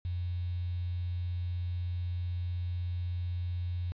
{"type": "tone with quantisation", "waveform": "sine", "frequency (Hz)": 88.4, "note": "F2", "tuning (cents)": 22, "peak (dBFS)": -31, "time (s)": [0.05, 3.92], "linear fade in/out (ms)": 0, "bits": 9, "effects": ["resampled to 11025 Hz"]}